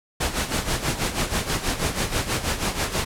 pink noise with tremolo, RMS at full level -22 dBFS, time 0.2-3.05 s, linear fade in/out 10 ms, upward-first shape sine, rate 6.2 Hz, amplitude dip 70%, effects low-pass 11000 Hz 12 dB/octave

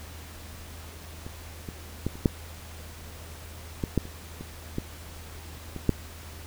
clicks, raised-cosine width 3 ms, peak -26 / -23 / -14 / -28 / -6 / -14 / -9 / -28 / -24 / -15 / -22 / -7 dBFS, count 12, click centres 1.265 / 1.688 / 2.066 / 2.155 / 2.258 / 3.838 / 3.977 / 4.054 / 4.41 / 4.784 / 5.763 / 5.893 s, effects added 80 Hz sine -43 dBFS peak until 6.46 s + pink hiss -46 dBFS RMS until 6.46 s

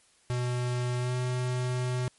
square tone with pitch glide, 123.47 to 125.48 Hz, B2 to B2, 0 to +28 cents, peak -28 dBFS, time 0.3-2.08 s, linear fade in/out 0 ms, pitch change +28 cents, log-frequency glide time 0.98-1.14 s, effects white hiss -63 dBFS RMS until 2.18 s + MP3 48 kbps

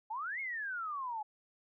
sine exponential two-way sweep, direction up then down, 830.6 to 2200 to 830.6 Hz, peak -36 dBFS, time 0.1-1.23 s, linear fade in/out 10 ms, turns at 0.4 s, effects none

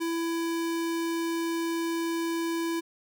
square tone, 332.9 Hz, E4, 17 cents sharp, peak -28 dBFS, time 0-2.81 s, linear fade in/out 20 ms, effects none

